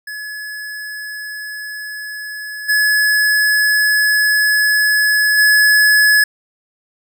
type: tone with level steps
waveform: square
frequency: 1701 Hz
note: G#6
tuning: 41 cents sharp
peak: -26 / -12 / -9 dBFS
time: 0.07-6.24 s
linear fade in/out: 5 ms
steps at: 2.68 / 5.37 s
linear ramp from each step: 20 ms
effects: none